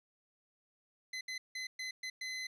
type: tone bursts at uneven times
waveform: 25% pulse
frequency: 2035 Hz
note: C7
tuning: 49 cents flat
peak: -35 dBFS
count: 6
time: 1.13-1.21 / 1.28-1.38 / 1.55-1.67 / 1.79-1.91 / 2.03-2.1 / 2.21-2.47 s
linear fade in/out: 5 ms
effects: resampled to 22050 Hz